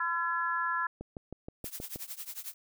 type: harmonic tone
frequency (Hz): 339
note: E4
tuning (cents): +49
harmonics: 3 / 4 / 5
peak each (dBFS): -33 / -33 / -33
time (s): 0-0.87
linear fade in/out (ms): 5
type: click train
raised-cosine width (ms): 2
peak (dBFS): -27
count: 7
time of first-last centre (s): 1.01-1.959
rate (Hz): 6.32
type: noise with tremolo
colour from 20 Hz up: blue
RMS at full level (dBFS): -38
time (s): 1.64-2.54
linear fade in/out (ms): 10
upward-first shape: triangle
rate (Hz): 11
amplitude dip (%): 95
effects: none